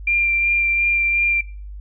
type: tone with vibrato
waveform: sine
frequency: 2378 Hz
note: D7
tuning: 21 cents sharp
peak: -15 dBFS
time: 0.07-1.41 s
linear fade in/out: 5 ms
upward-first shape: sine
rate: 2.8 Hz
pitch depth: 12 cents each way
effects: noise-tail reverb RT60 0.4 s tail -22 dB re dry + added 50 Hz sine -31 dBFS peak until 1.8 s